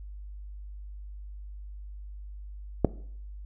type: clicks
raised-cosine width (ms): 2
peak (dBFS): -6 / -24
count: 2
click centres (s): 2.847 / 2.85
effects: noise-tail reverb RT60 0.6 s tail -18 dB re dry + added 50 Hz sine -39 dBFS peak until 3.45 s